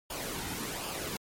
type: noise with flanger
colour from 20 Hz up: pink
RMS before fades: -37 dBFS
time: 0.1-1.17 s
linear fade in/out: 5 ms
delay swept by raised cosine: 0.5 to 1.8 ms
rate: 1.3 Hz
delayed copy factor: -0.55
effects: MP3 64 kbps